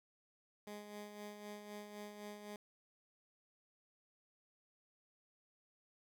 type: tone with tremolo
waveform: 15% pulse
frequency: 207.7 Hz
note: G#3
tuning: in tune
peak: -40 dBFS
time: 0.67-2.56 s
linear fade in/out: 2 ms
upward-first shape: sine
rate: 3.9 Hz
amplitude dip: 50%
effects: none